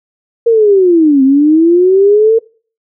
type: linear two-way sweep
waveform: sine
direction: down then up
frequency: 471.7 to 261.7 to 457.2 Hz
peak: -4 dBFS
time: 0.46-2.39 s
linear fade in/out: 10 ms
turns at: 1.23 s
effects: noise-tail reverb RT60 0.4 s tail -22 dB re dry

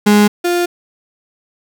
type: tone pair in turn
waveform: 35% pulse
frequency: 207.7 / 350.4 Hz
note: G#3 / F4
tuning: 0 / +6 cents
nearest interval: major sixth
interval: 906 cents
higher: second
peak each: -5 / -11 dBFS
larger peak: first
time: 0.06-0.28 / 0.44-0.66 s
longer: neither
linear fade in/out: 10 ms
effects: none

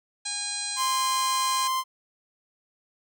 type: harmonic tone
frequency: 817 Hz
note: G#5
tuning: 29 cents flat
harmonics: 1 / 2 / 3 / 4 / 5 / 6 / 7 / 8 / 9 / 10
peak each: -43 / -42 / -40 / -43 / -33 / -43 / -40 / -41 / -41 / -34 dBFS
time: 0.25-1.68 s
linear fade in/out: 10 ms
type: tone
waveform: 45% pulse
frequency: 1043 Hz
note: C6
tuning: 6 cents flat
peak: -24 dBFS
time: 0.76-1.84 s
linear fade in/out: 50 ms
effects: none

